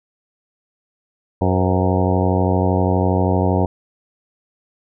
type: harmonic tone with a mistuned harmonic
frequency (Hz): 92.5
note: F#2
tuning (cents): 0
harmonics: 1 / 2 / 3 / 4 / 5 / 6 / 7 / 8 / 9 / 10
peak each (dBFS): -18 / -21 / -23 / -24 / -25 / -26 / -26 / -27 / -28 / -28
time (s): 1.41-3.66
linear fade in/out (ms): 5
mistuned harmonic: 6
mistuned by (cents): -68
effects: none